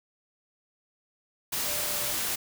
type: tone in noise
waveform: sine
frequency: 591 Hz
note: D5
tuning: 11 cents sharp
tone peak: -41 dBFS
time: 1.65-2.13 s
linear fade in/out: 10 ms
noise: white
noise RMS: -30 dBFS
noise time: 1.52-2.36 s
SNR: -14 dB
effects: none